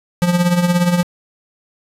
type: tone with tremolo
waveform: square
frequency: 175.9 Hz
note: F3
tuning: 13 cents sharp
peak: -10 dBFS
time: 0.22-1.03 s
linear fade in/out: 0 ms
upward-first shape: triangle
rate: 17 Hz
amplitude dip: 70%
effects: resampled to 32000 Hz + 7-bit

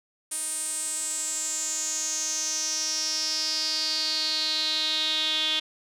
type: tone with band-pass filter sweep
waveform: sawtooth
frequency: 311.8 Hz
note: D#4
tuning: 4 cents sharp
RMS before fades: -28 dBFS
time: 0.31-5.6 s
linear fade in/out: 10 ms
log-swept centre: 9200 to 3400 Hz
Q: 7.1
effects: none

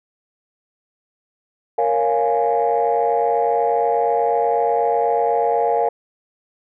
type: chord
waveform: sine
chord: Bb minor seventh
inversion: none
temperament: equal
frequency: 466.2 / 554.4 / 698.5 / 830.6 Hz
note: Bb4 / Db5 / F5 / Ab5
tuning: 0 / 0 / 0 / 0 cents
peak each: -19 / -23 / -19 / -20 dBFS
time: 1.78-5.89 s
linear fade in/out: 5 ms
effects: tanh soft clip ceiling -8 dBFS

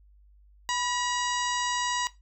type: harmonic tone with a mistuned harmonic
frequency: 961 Hz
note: B5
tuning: 48 cents flat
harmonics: 1 / 2 / 3 / 4 / 5 / 6 / 7 / 8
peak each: -30 / -33 / -35 / -36 / -37 / -38 / -38 / -39 dBFS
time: 0.69-2.07 s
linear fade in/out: 0 ms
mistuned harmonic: 1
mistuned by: +49 cents
effects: noise-tail reverb RT60 0.2 s tail -17 dB re dry + added 50 Hz sine -54 dBFS peak until 2.21 s

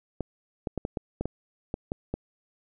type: clicks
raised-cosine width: 2 ms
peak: -16 dBFS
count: 10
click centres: 0.207 / 0.672 / 0.777 / 0.851 / 0.972 / 1.21 / 1.256 / 1.741 / 1.919 / 2.14 s
effects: none

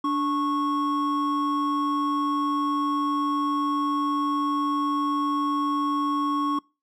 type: tone pair together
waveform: triangle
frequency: 292.1 / 1100 Hz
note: D4 / C#6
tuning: -9 / -14 cents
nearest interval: octave + major seventh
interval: 2295 cents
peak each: -23 dBFS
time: 0.04-6.59 s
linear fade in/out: 5 ms
effects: noise-tail reverb RT60 0.3 s tail -26 dB re dry

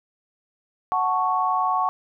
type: chord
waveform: sine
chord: F# minor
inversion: none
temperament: equal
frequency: 740 / 880 / 1108.7 Hz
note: F#5 / A5 / C#6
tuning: 0 / 0 / 0 cents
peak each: -24 / -26 / -22 dBFS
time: 0.92-1.89 s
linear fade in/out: 0 ms
effects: none

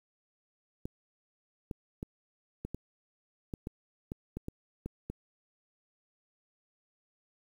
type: clicks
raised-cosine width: 3 ms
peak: -24 dBFS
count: 12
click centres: 0.855 / 1.712 / 2.029 / 2.65 / 2.746 / 3.538 / 3.671 / 4.119 / 4.37 / 4.484 / 4.86 / 5.1 s
effects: 9-bit

